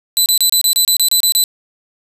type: tone bursts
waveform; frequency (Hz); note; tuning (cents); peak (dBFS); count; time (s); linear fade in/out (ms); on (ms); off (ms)
15% pulse; 4006; B7; +24; -3; 11; 0.17-1.439; 0; 89; 29
effects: resampled to 32000 Hz + 7-bit